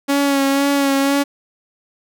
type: tone with vibrato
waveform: sawtooth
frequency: 278.1 Hz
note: C#4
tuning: 6 cents sharp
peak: -10 dBFS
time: 0.08-1.24 s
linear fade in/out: 20 ms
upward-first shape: sine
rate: 2 Hz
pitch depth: 27 cents each way
effects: none